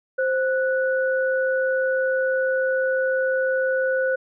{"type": "tone pair together", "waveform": "sine", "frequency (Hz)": [523.3, 1477.3], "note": ["C5", "F#6"], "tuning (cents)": [0, -3], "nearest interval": "octave + tritone", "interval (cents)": 1797, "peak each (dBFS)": [-20, -25], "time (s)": [0.18, 4.16], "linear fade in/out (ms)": 10, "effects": []}